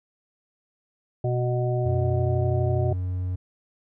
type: harmonic tone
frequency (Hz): 123.47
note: B2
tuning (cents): 0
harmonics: 1 / 3 / 5 / 6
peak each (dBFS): -23 / -29 / -30 / -35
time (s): 1.24-2.93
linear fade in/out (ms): 5
type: tone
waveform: triangle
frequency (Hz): 91.2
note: F#2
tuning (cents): -24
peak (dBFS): -23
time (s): 1.85-3.36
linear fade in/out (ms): 10
effects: none